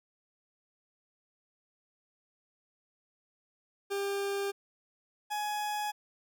40% pulse tone pair in turn, 398.6 / 838.8 Hz, G4 / G#5, +29 / +17 cents, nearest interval octave + minor second, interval 1288 cents, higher second, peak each -30 / -31 dBFS, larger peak first, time 3.9-4.52 / 5.3-5.92 s, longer neither, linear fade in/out 20 ms, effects none

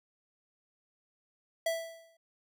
square tone with exponential decay, 659.3 Hz, E5, in tune, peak -27 dBFS, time 1.66-2.17 s, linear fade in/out 5 ms, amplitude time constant 110 ms, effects none

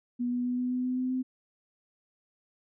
sine tone with pitch steps, 243.8 / 245.6 / 247.5 / 249.4 / 251.2 / 253.1 / 255 / 257 Hz, B3 / B3 / B3 / B3 / B3 / B3 / C4 / C4, -22 / -9 / +4 / +17 / +30 / +43 / -44 / -31 cents, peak -27 dBFS, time 0.19-1.23 s, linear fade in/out 20 ms, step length 130 ms, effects none

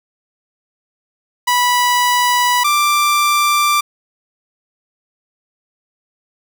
sawtooth tone pair in turn, 982 / 1179.3 Hz, B5 / D6, -10 / +7 cents, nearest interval minor third, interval 317 cents, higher second, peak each -8 dBFS, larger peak neither, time 1.47-2.64 / 2.64-3.81 s, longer neither, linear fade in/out 10 ms, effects none

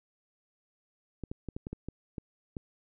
clicks, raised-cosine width 3 ms, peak -24 dBFS, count 9, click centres 1.237 / 1.315 / 1.487 / 1.565 / 1.669 / 1.73 / 1.886 / 2.182 / 2.568 s, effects none

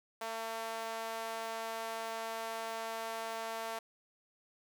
sawtooth tone with high-pass filter, 225.4 Hz, A3, 42 cents sharp, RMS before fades -40 dBFS, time 0.21-3.79 s, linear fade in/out 5 ms, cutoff 720 Hz, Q 1.8, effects none

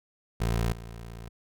20% pulse tone with level steps, 57.2 Hz, A#1, 32 cents flat, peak -20 / -35 dBFS, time 0.4-1.29 s, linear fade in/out 10 ms, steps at 0.72 s, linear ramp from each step 2 ms, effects none

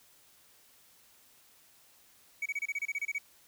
triangle tone bursts, 2259 Hz, C#7, 32 cents sharp, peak -29 dBFS, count 12, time 2.42-3.184 s, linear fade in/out 5 ms, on 38 ms, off 28 ms, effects white hiss -62 dBFS RMS until 3.47 s

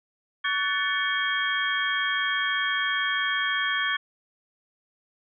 sine tone cluster, 1129 / 1498 / 1755 / 2232 / 3243 Hz, C#6 / F#6 / A6 / C#7 / G#7, +31 / +21 / -5 / +11 / -42 cents, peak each -31 / -30 / -27 / -33 / -30 dBFS, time 0.44-3.97 s, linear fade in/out 10 ms, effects none

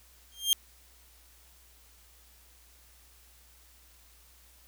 sawtooth tone with exponential growth, 3200 Hz, G7, 35 cents sharp, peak -15 dBFS, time 0.32-0.53 s, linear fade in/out 0 ms, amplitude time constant 44 ms, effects added 60 Hz sine -60 dBFS peak until 4.67 s + white hiss -60 dBFS RMS until 4.67 s

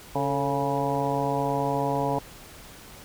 harmonic tone with a mistuned harmonic, 139.2 Hz, C#3, 8 cents sharp, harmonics 1 / 2 / 3 / 4 / 5 / 6 / 7, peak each -31 / -31 / -31 / -31 / -31 / -31 / -31 dBFS, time 0.15-2.19 s, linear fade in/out 5 ms, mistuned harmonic 3, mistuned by +81 cents, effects pink hiss -46 dBFS RMS until 3.04 s

